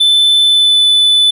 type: tone with pitch glide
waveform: triangle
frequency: 3520 to 3494 Hz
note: A7 to A7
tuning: 0 to -13 cents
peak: -5 dBFS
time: 0-1.31 s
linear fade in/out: 10 ms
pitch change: -13 cents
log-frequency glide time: 0.42-0.83 s
effects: none